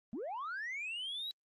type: linear sweep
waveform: sine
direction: up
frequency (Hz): 194.2 to 3951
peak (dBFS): -36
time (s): 0.13-1.31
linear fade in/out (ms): 0
effects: tanh soft clip ceiling -36 dBFS + Opus 32 kbps